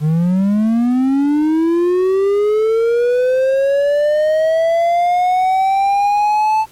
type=linear sweep; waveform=triangle; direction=up; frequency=147.9 to 880 Hz; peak=-9 dBFS; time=0-6.66 s; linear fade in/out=50 ms; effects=pink hiss -46 dBFS RMS until 6.71 s + MP3 64 kbps